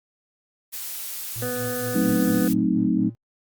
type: noise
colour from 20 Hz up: blue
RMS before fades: -32 dBFS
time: 0.72-2.54 s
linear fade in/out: 20 ms
type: tone with tremolo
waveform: triangle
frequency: 114.9 Hz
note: A#2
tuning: 25 cents flat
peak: -28 dBFS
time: 1.36-3.15 s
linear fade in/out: 0 ms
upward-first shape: sine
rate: 4.3 Hz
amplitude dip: 85%
type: harmonic tone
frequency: 247.8 Hz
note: B3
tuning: 6 cents sharp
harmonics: 1 / 2 / 3 / 5 / 6 / 7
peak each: -32 / -28 / -41 / -40 / -38 / -40 dBFS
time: 1.42-2.48 s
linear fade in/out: 2 ms
type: chord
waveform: sine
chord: F# diminished seventh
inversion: none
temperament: equal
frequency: 185 / 220 / 261.6 / 311.1 Hz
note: F#3 / A3 / C4 / Eb4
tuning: 0 / 0 / 0 / 0 cents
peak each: -24 dBFS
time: 1.94-3.1 s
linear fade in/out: 20 ms
effects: Opus 48 kbps